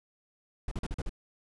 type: noise bursts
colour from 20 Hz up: brown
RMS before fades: -33 dBFS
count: 6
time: 0.68-1.094 s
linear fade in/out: 2 ms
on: 34 ms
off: 42 ms
effects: resampled to 24000 Hz